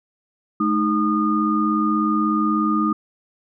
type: tone cluster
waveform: sine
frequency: 214.5 / 311 / 1223 Hz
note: A3 / D#4 / D#6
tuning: -44 / -1 / -30 cents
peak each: -21 dBFS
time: 0.6-2.93 s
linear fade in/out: 5 ms
effects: none